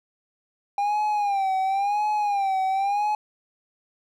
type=tone with vibrato; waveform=triangle; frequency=802 Hz; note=G5; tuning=39 cents sharp; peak=-19 dBFS; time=0.78-3.15 s; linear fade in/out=2 ms; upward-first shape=sine; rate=0.95 Hz; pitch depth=94 cents each way; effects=none